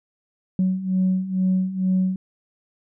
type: beating tone pair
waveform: sine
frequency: 185 / 187.2 Hz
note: F#3 / F#3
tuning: 0 / +20 cents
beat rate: 2.2 Hz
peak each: -23 / -19 dBFS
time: 0.59-2.16 s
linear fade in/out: 2 ms
effects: tanh soft clip ceiling -13 dBFS